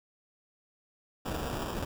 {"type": "noise with sample-and-hold", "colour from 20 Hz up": "pink", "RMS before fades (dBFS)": -35, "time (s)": [1.25, 1.85], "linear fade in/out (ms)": 5, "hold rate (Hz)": 2100, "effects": []}